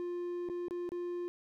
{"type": "tone with dropouts", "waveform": "triangle", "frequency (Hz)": 351.4, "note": "F4", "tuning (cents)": 11, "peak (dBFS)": -33, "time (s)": [0, 1.28], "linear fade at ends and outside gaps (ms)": 0, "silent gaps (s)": [[0.488, 0.498], [0.683, 0.709], [0.891, 0.919]], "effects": []}